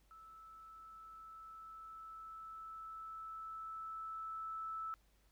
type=tone with level ramp; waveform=sine; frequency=1313 Hz; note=E6; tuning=7 cents flat; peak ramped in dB=-55 to -40 dBFS; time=0.11-4.94 s; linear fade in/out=0 ms; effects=added 50 Hz sine -70 dBFS peak until 5.31 s + pink hiss -75 dBFS RMS until 5.31 s